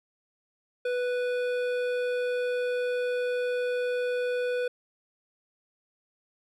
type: tone with hard clipping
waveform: triangle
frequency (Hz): 493.9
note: B4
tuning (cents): 0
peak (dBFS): -28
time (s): 0.85-4.68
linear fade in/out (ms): 5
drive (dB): 16
effects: none